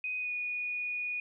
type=tone with pitch glide; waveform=sine; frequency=2500 to 2461 Hz; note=D#7 to D#7; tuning=+8 to -20 cents; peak=-32 dBFS; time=0.04-1.2 s; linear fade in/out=2 ms; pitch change=-28 cents; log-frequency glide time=0.19-0.32 s; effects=none